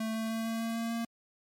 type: tone with pitch steps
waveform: square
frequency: 221.4 / 222.9 / 224.5 / 226.1 / 227.6 / 229.2 / 230.8 Hz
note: A3 / A3 / A3 / A3 / A#3 / A#3 / A#3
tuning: +11 / +23 / +35 / +47 / -41 / -29 / -17 cents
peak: -32 dBFS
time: 0-1.05 s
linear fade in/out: 5 ms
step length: 150 ms
effects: MP3 64 kbps